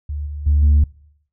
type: tone with level steps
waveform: sine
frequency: 73.42 Hz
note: D2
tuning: in tune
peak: -22 / -25 / -10 / -7 dBFS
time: 0.09-0.84 s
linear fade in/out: 5 ms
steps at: 0.26 / 0.46 / 0.62 s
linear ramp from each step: 10 ms
effects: noise-tail reverb RT60 0.7 s tail -25 dB re dry + tanh soft clip ceiling -8 dBFS

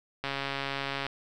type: click train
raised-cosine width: 0.3 ms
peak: -16 dBFS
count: 115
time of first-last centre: 0.24-1.066 s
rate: 138 Hz
effects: none

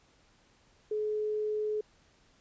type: tone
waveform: sine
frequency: 425.8 Hz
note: G#4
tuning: 43 cents sharp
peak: -29 dBFS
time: 0.91-1.81 s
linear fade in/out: 5 ms
effects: pink hiss -65 dBFS RMS until 2.4 s + resampled to 16000 Hz

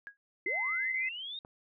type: tone with exponential decay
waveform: sine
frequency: 1650 Hz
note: G#6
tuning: 12 cents flat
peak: -37 dBFS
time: 0.07-0.17 s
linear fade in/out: 0 ms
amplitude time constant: 20 ms
type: linear sweep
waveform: sine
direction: up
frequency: 327.7 to 3752 Hz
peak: -38 dBFS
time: 0.46-1.39 s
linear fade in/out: 2 ms
type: tone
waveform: sine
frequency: 2056 Hz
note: C7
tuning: 31 cents flat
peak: -30 dBFS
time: 0.46-1.09 s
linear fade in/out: 5 ms
type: click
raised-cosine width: 1 ms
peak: -36 dBFS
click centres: 1.449 s
effects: none

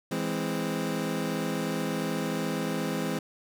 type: chord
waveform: 25% pulse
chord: E augmented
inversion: none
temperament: equal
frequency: 164.81 / 207.7 / 261.6 Hz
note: E3 / G#3 / B#3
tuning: 0 / 0 / 0 cents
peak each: -29 dBFS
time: 0.11-3.19 s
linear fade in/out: 5 ms
effects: none

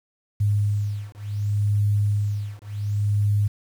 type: beating tone pair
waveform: sine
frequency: 102.7 / 103.38 Hz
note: G#2 / G#2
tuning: -19 / -7 cents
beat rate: 0.68 Hz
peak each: -23 dBFS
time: 0.4-3.48 s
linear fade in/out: 10 ms
effects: 8-bit

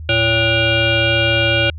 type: tone with frequency modulation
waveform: sine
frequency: 1466 Hz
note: F#6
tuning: 16 cents flat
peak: -12 dBFS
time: 0.09-1.7 s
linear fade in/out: 2 ms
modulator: 451 Hz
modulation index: 3.8
effects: added 79 Hz sine -27 dBFS peak until 1.78 s

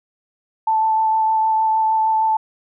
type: tone with vibrato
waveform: sine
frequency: 880 Hz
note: A5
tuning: in tune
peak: -14 dBFS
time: 0.67-2.37 s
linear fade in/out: 5 ms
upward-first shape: sine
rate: 6.5 Hz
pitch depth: 11 cents each way
effects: none

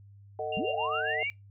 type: chord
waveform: sine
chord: D# diminished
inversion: second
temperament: just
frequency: 448 / 622.3 / 746.7 Hz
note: A4 / D#5 / F#5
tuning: +31 / 0 / +16 cents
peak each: -35 dBFS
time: 0.39-1.23 s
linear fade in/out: 2 ms
type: tone with tremolo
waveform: sine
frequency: 2784 Hz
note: F7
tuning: 6 cents flat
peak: -32 dBFS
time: 0.52-1.29 s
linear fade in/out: 5 ms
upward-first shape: sine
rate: 7.3 Hz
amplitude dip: 95%
type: linear sweep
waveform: sine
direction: up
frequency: 160.8 to 2352 Hz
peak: -30 dBFS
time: 0.57-1.3 s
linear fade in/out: 0 ms
effects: noise-tail reverb RT60 0.2 s tail -24 dB re dry + added 100 Hz sine -50 dBFS peak until 1.5 s

